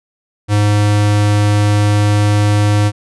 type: tone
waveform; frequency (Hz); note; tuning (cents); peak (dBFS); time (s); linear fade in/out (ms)
square; 103.83; G#2; 0; -10; 0.48-2.92; 50
effects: resampled to 24000 Hz